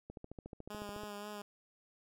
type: click train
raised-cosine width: 2 ms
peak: -33 dBFS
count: 14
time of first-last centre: 0.1-1.035 s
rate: 13.9 Hz
type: tone with vibrato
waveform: 10% pulse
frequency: 206.9 Hz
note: G#3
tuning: 6 cents flat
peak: -35 dBFS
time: 0.7-1.42 s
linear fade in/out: 5 ms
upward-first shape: sine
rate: 3.8 Hz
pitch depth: 27 cents each way
effects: none